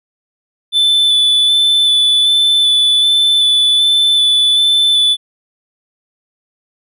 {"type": "tone with vibrato", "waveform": "triangle", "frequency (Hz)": 3499, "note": "A7", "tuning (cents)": -10, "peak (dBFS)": -7, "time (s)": [0.72, 5.17], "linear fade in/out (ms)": 50, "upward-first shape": "square", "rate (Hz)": 1.3, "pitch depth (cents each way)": 12, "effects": []}